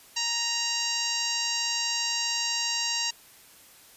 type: harmonic tone with a mistuned harmonic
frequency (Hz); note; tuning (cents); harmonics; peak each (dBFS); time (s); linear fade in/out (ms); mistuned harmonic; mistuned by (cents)
932.3; A#5; 0; 1 / 2 / 3 / 4 / 5 / 6 / 7 / 8; -38 / -37 / -32 / -36 / -32 / -33 / -35 / -36; 0.16-3.11; 10; 4; +68
effects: white hiss -53 dBFS RMS until 3.96 s + resampled to 32000 Hz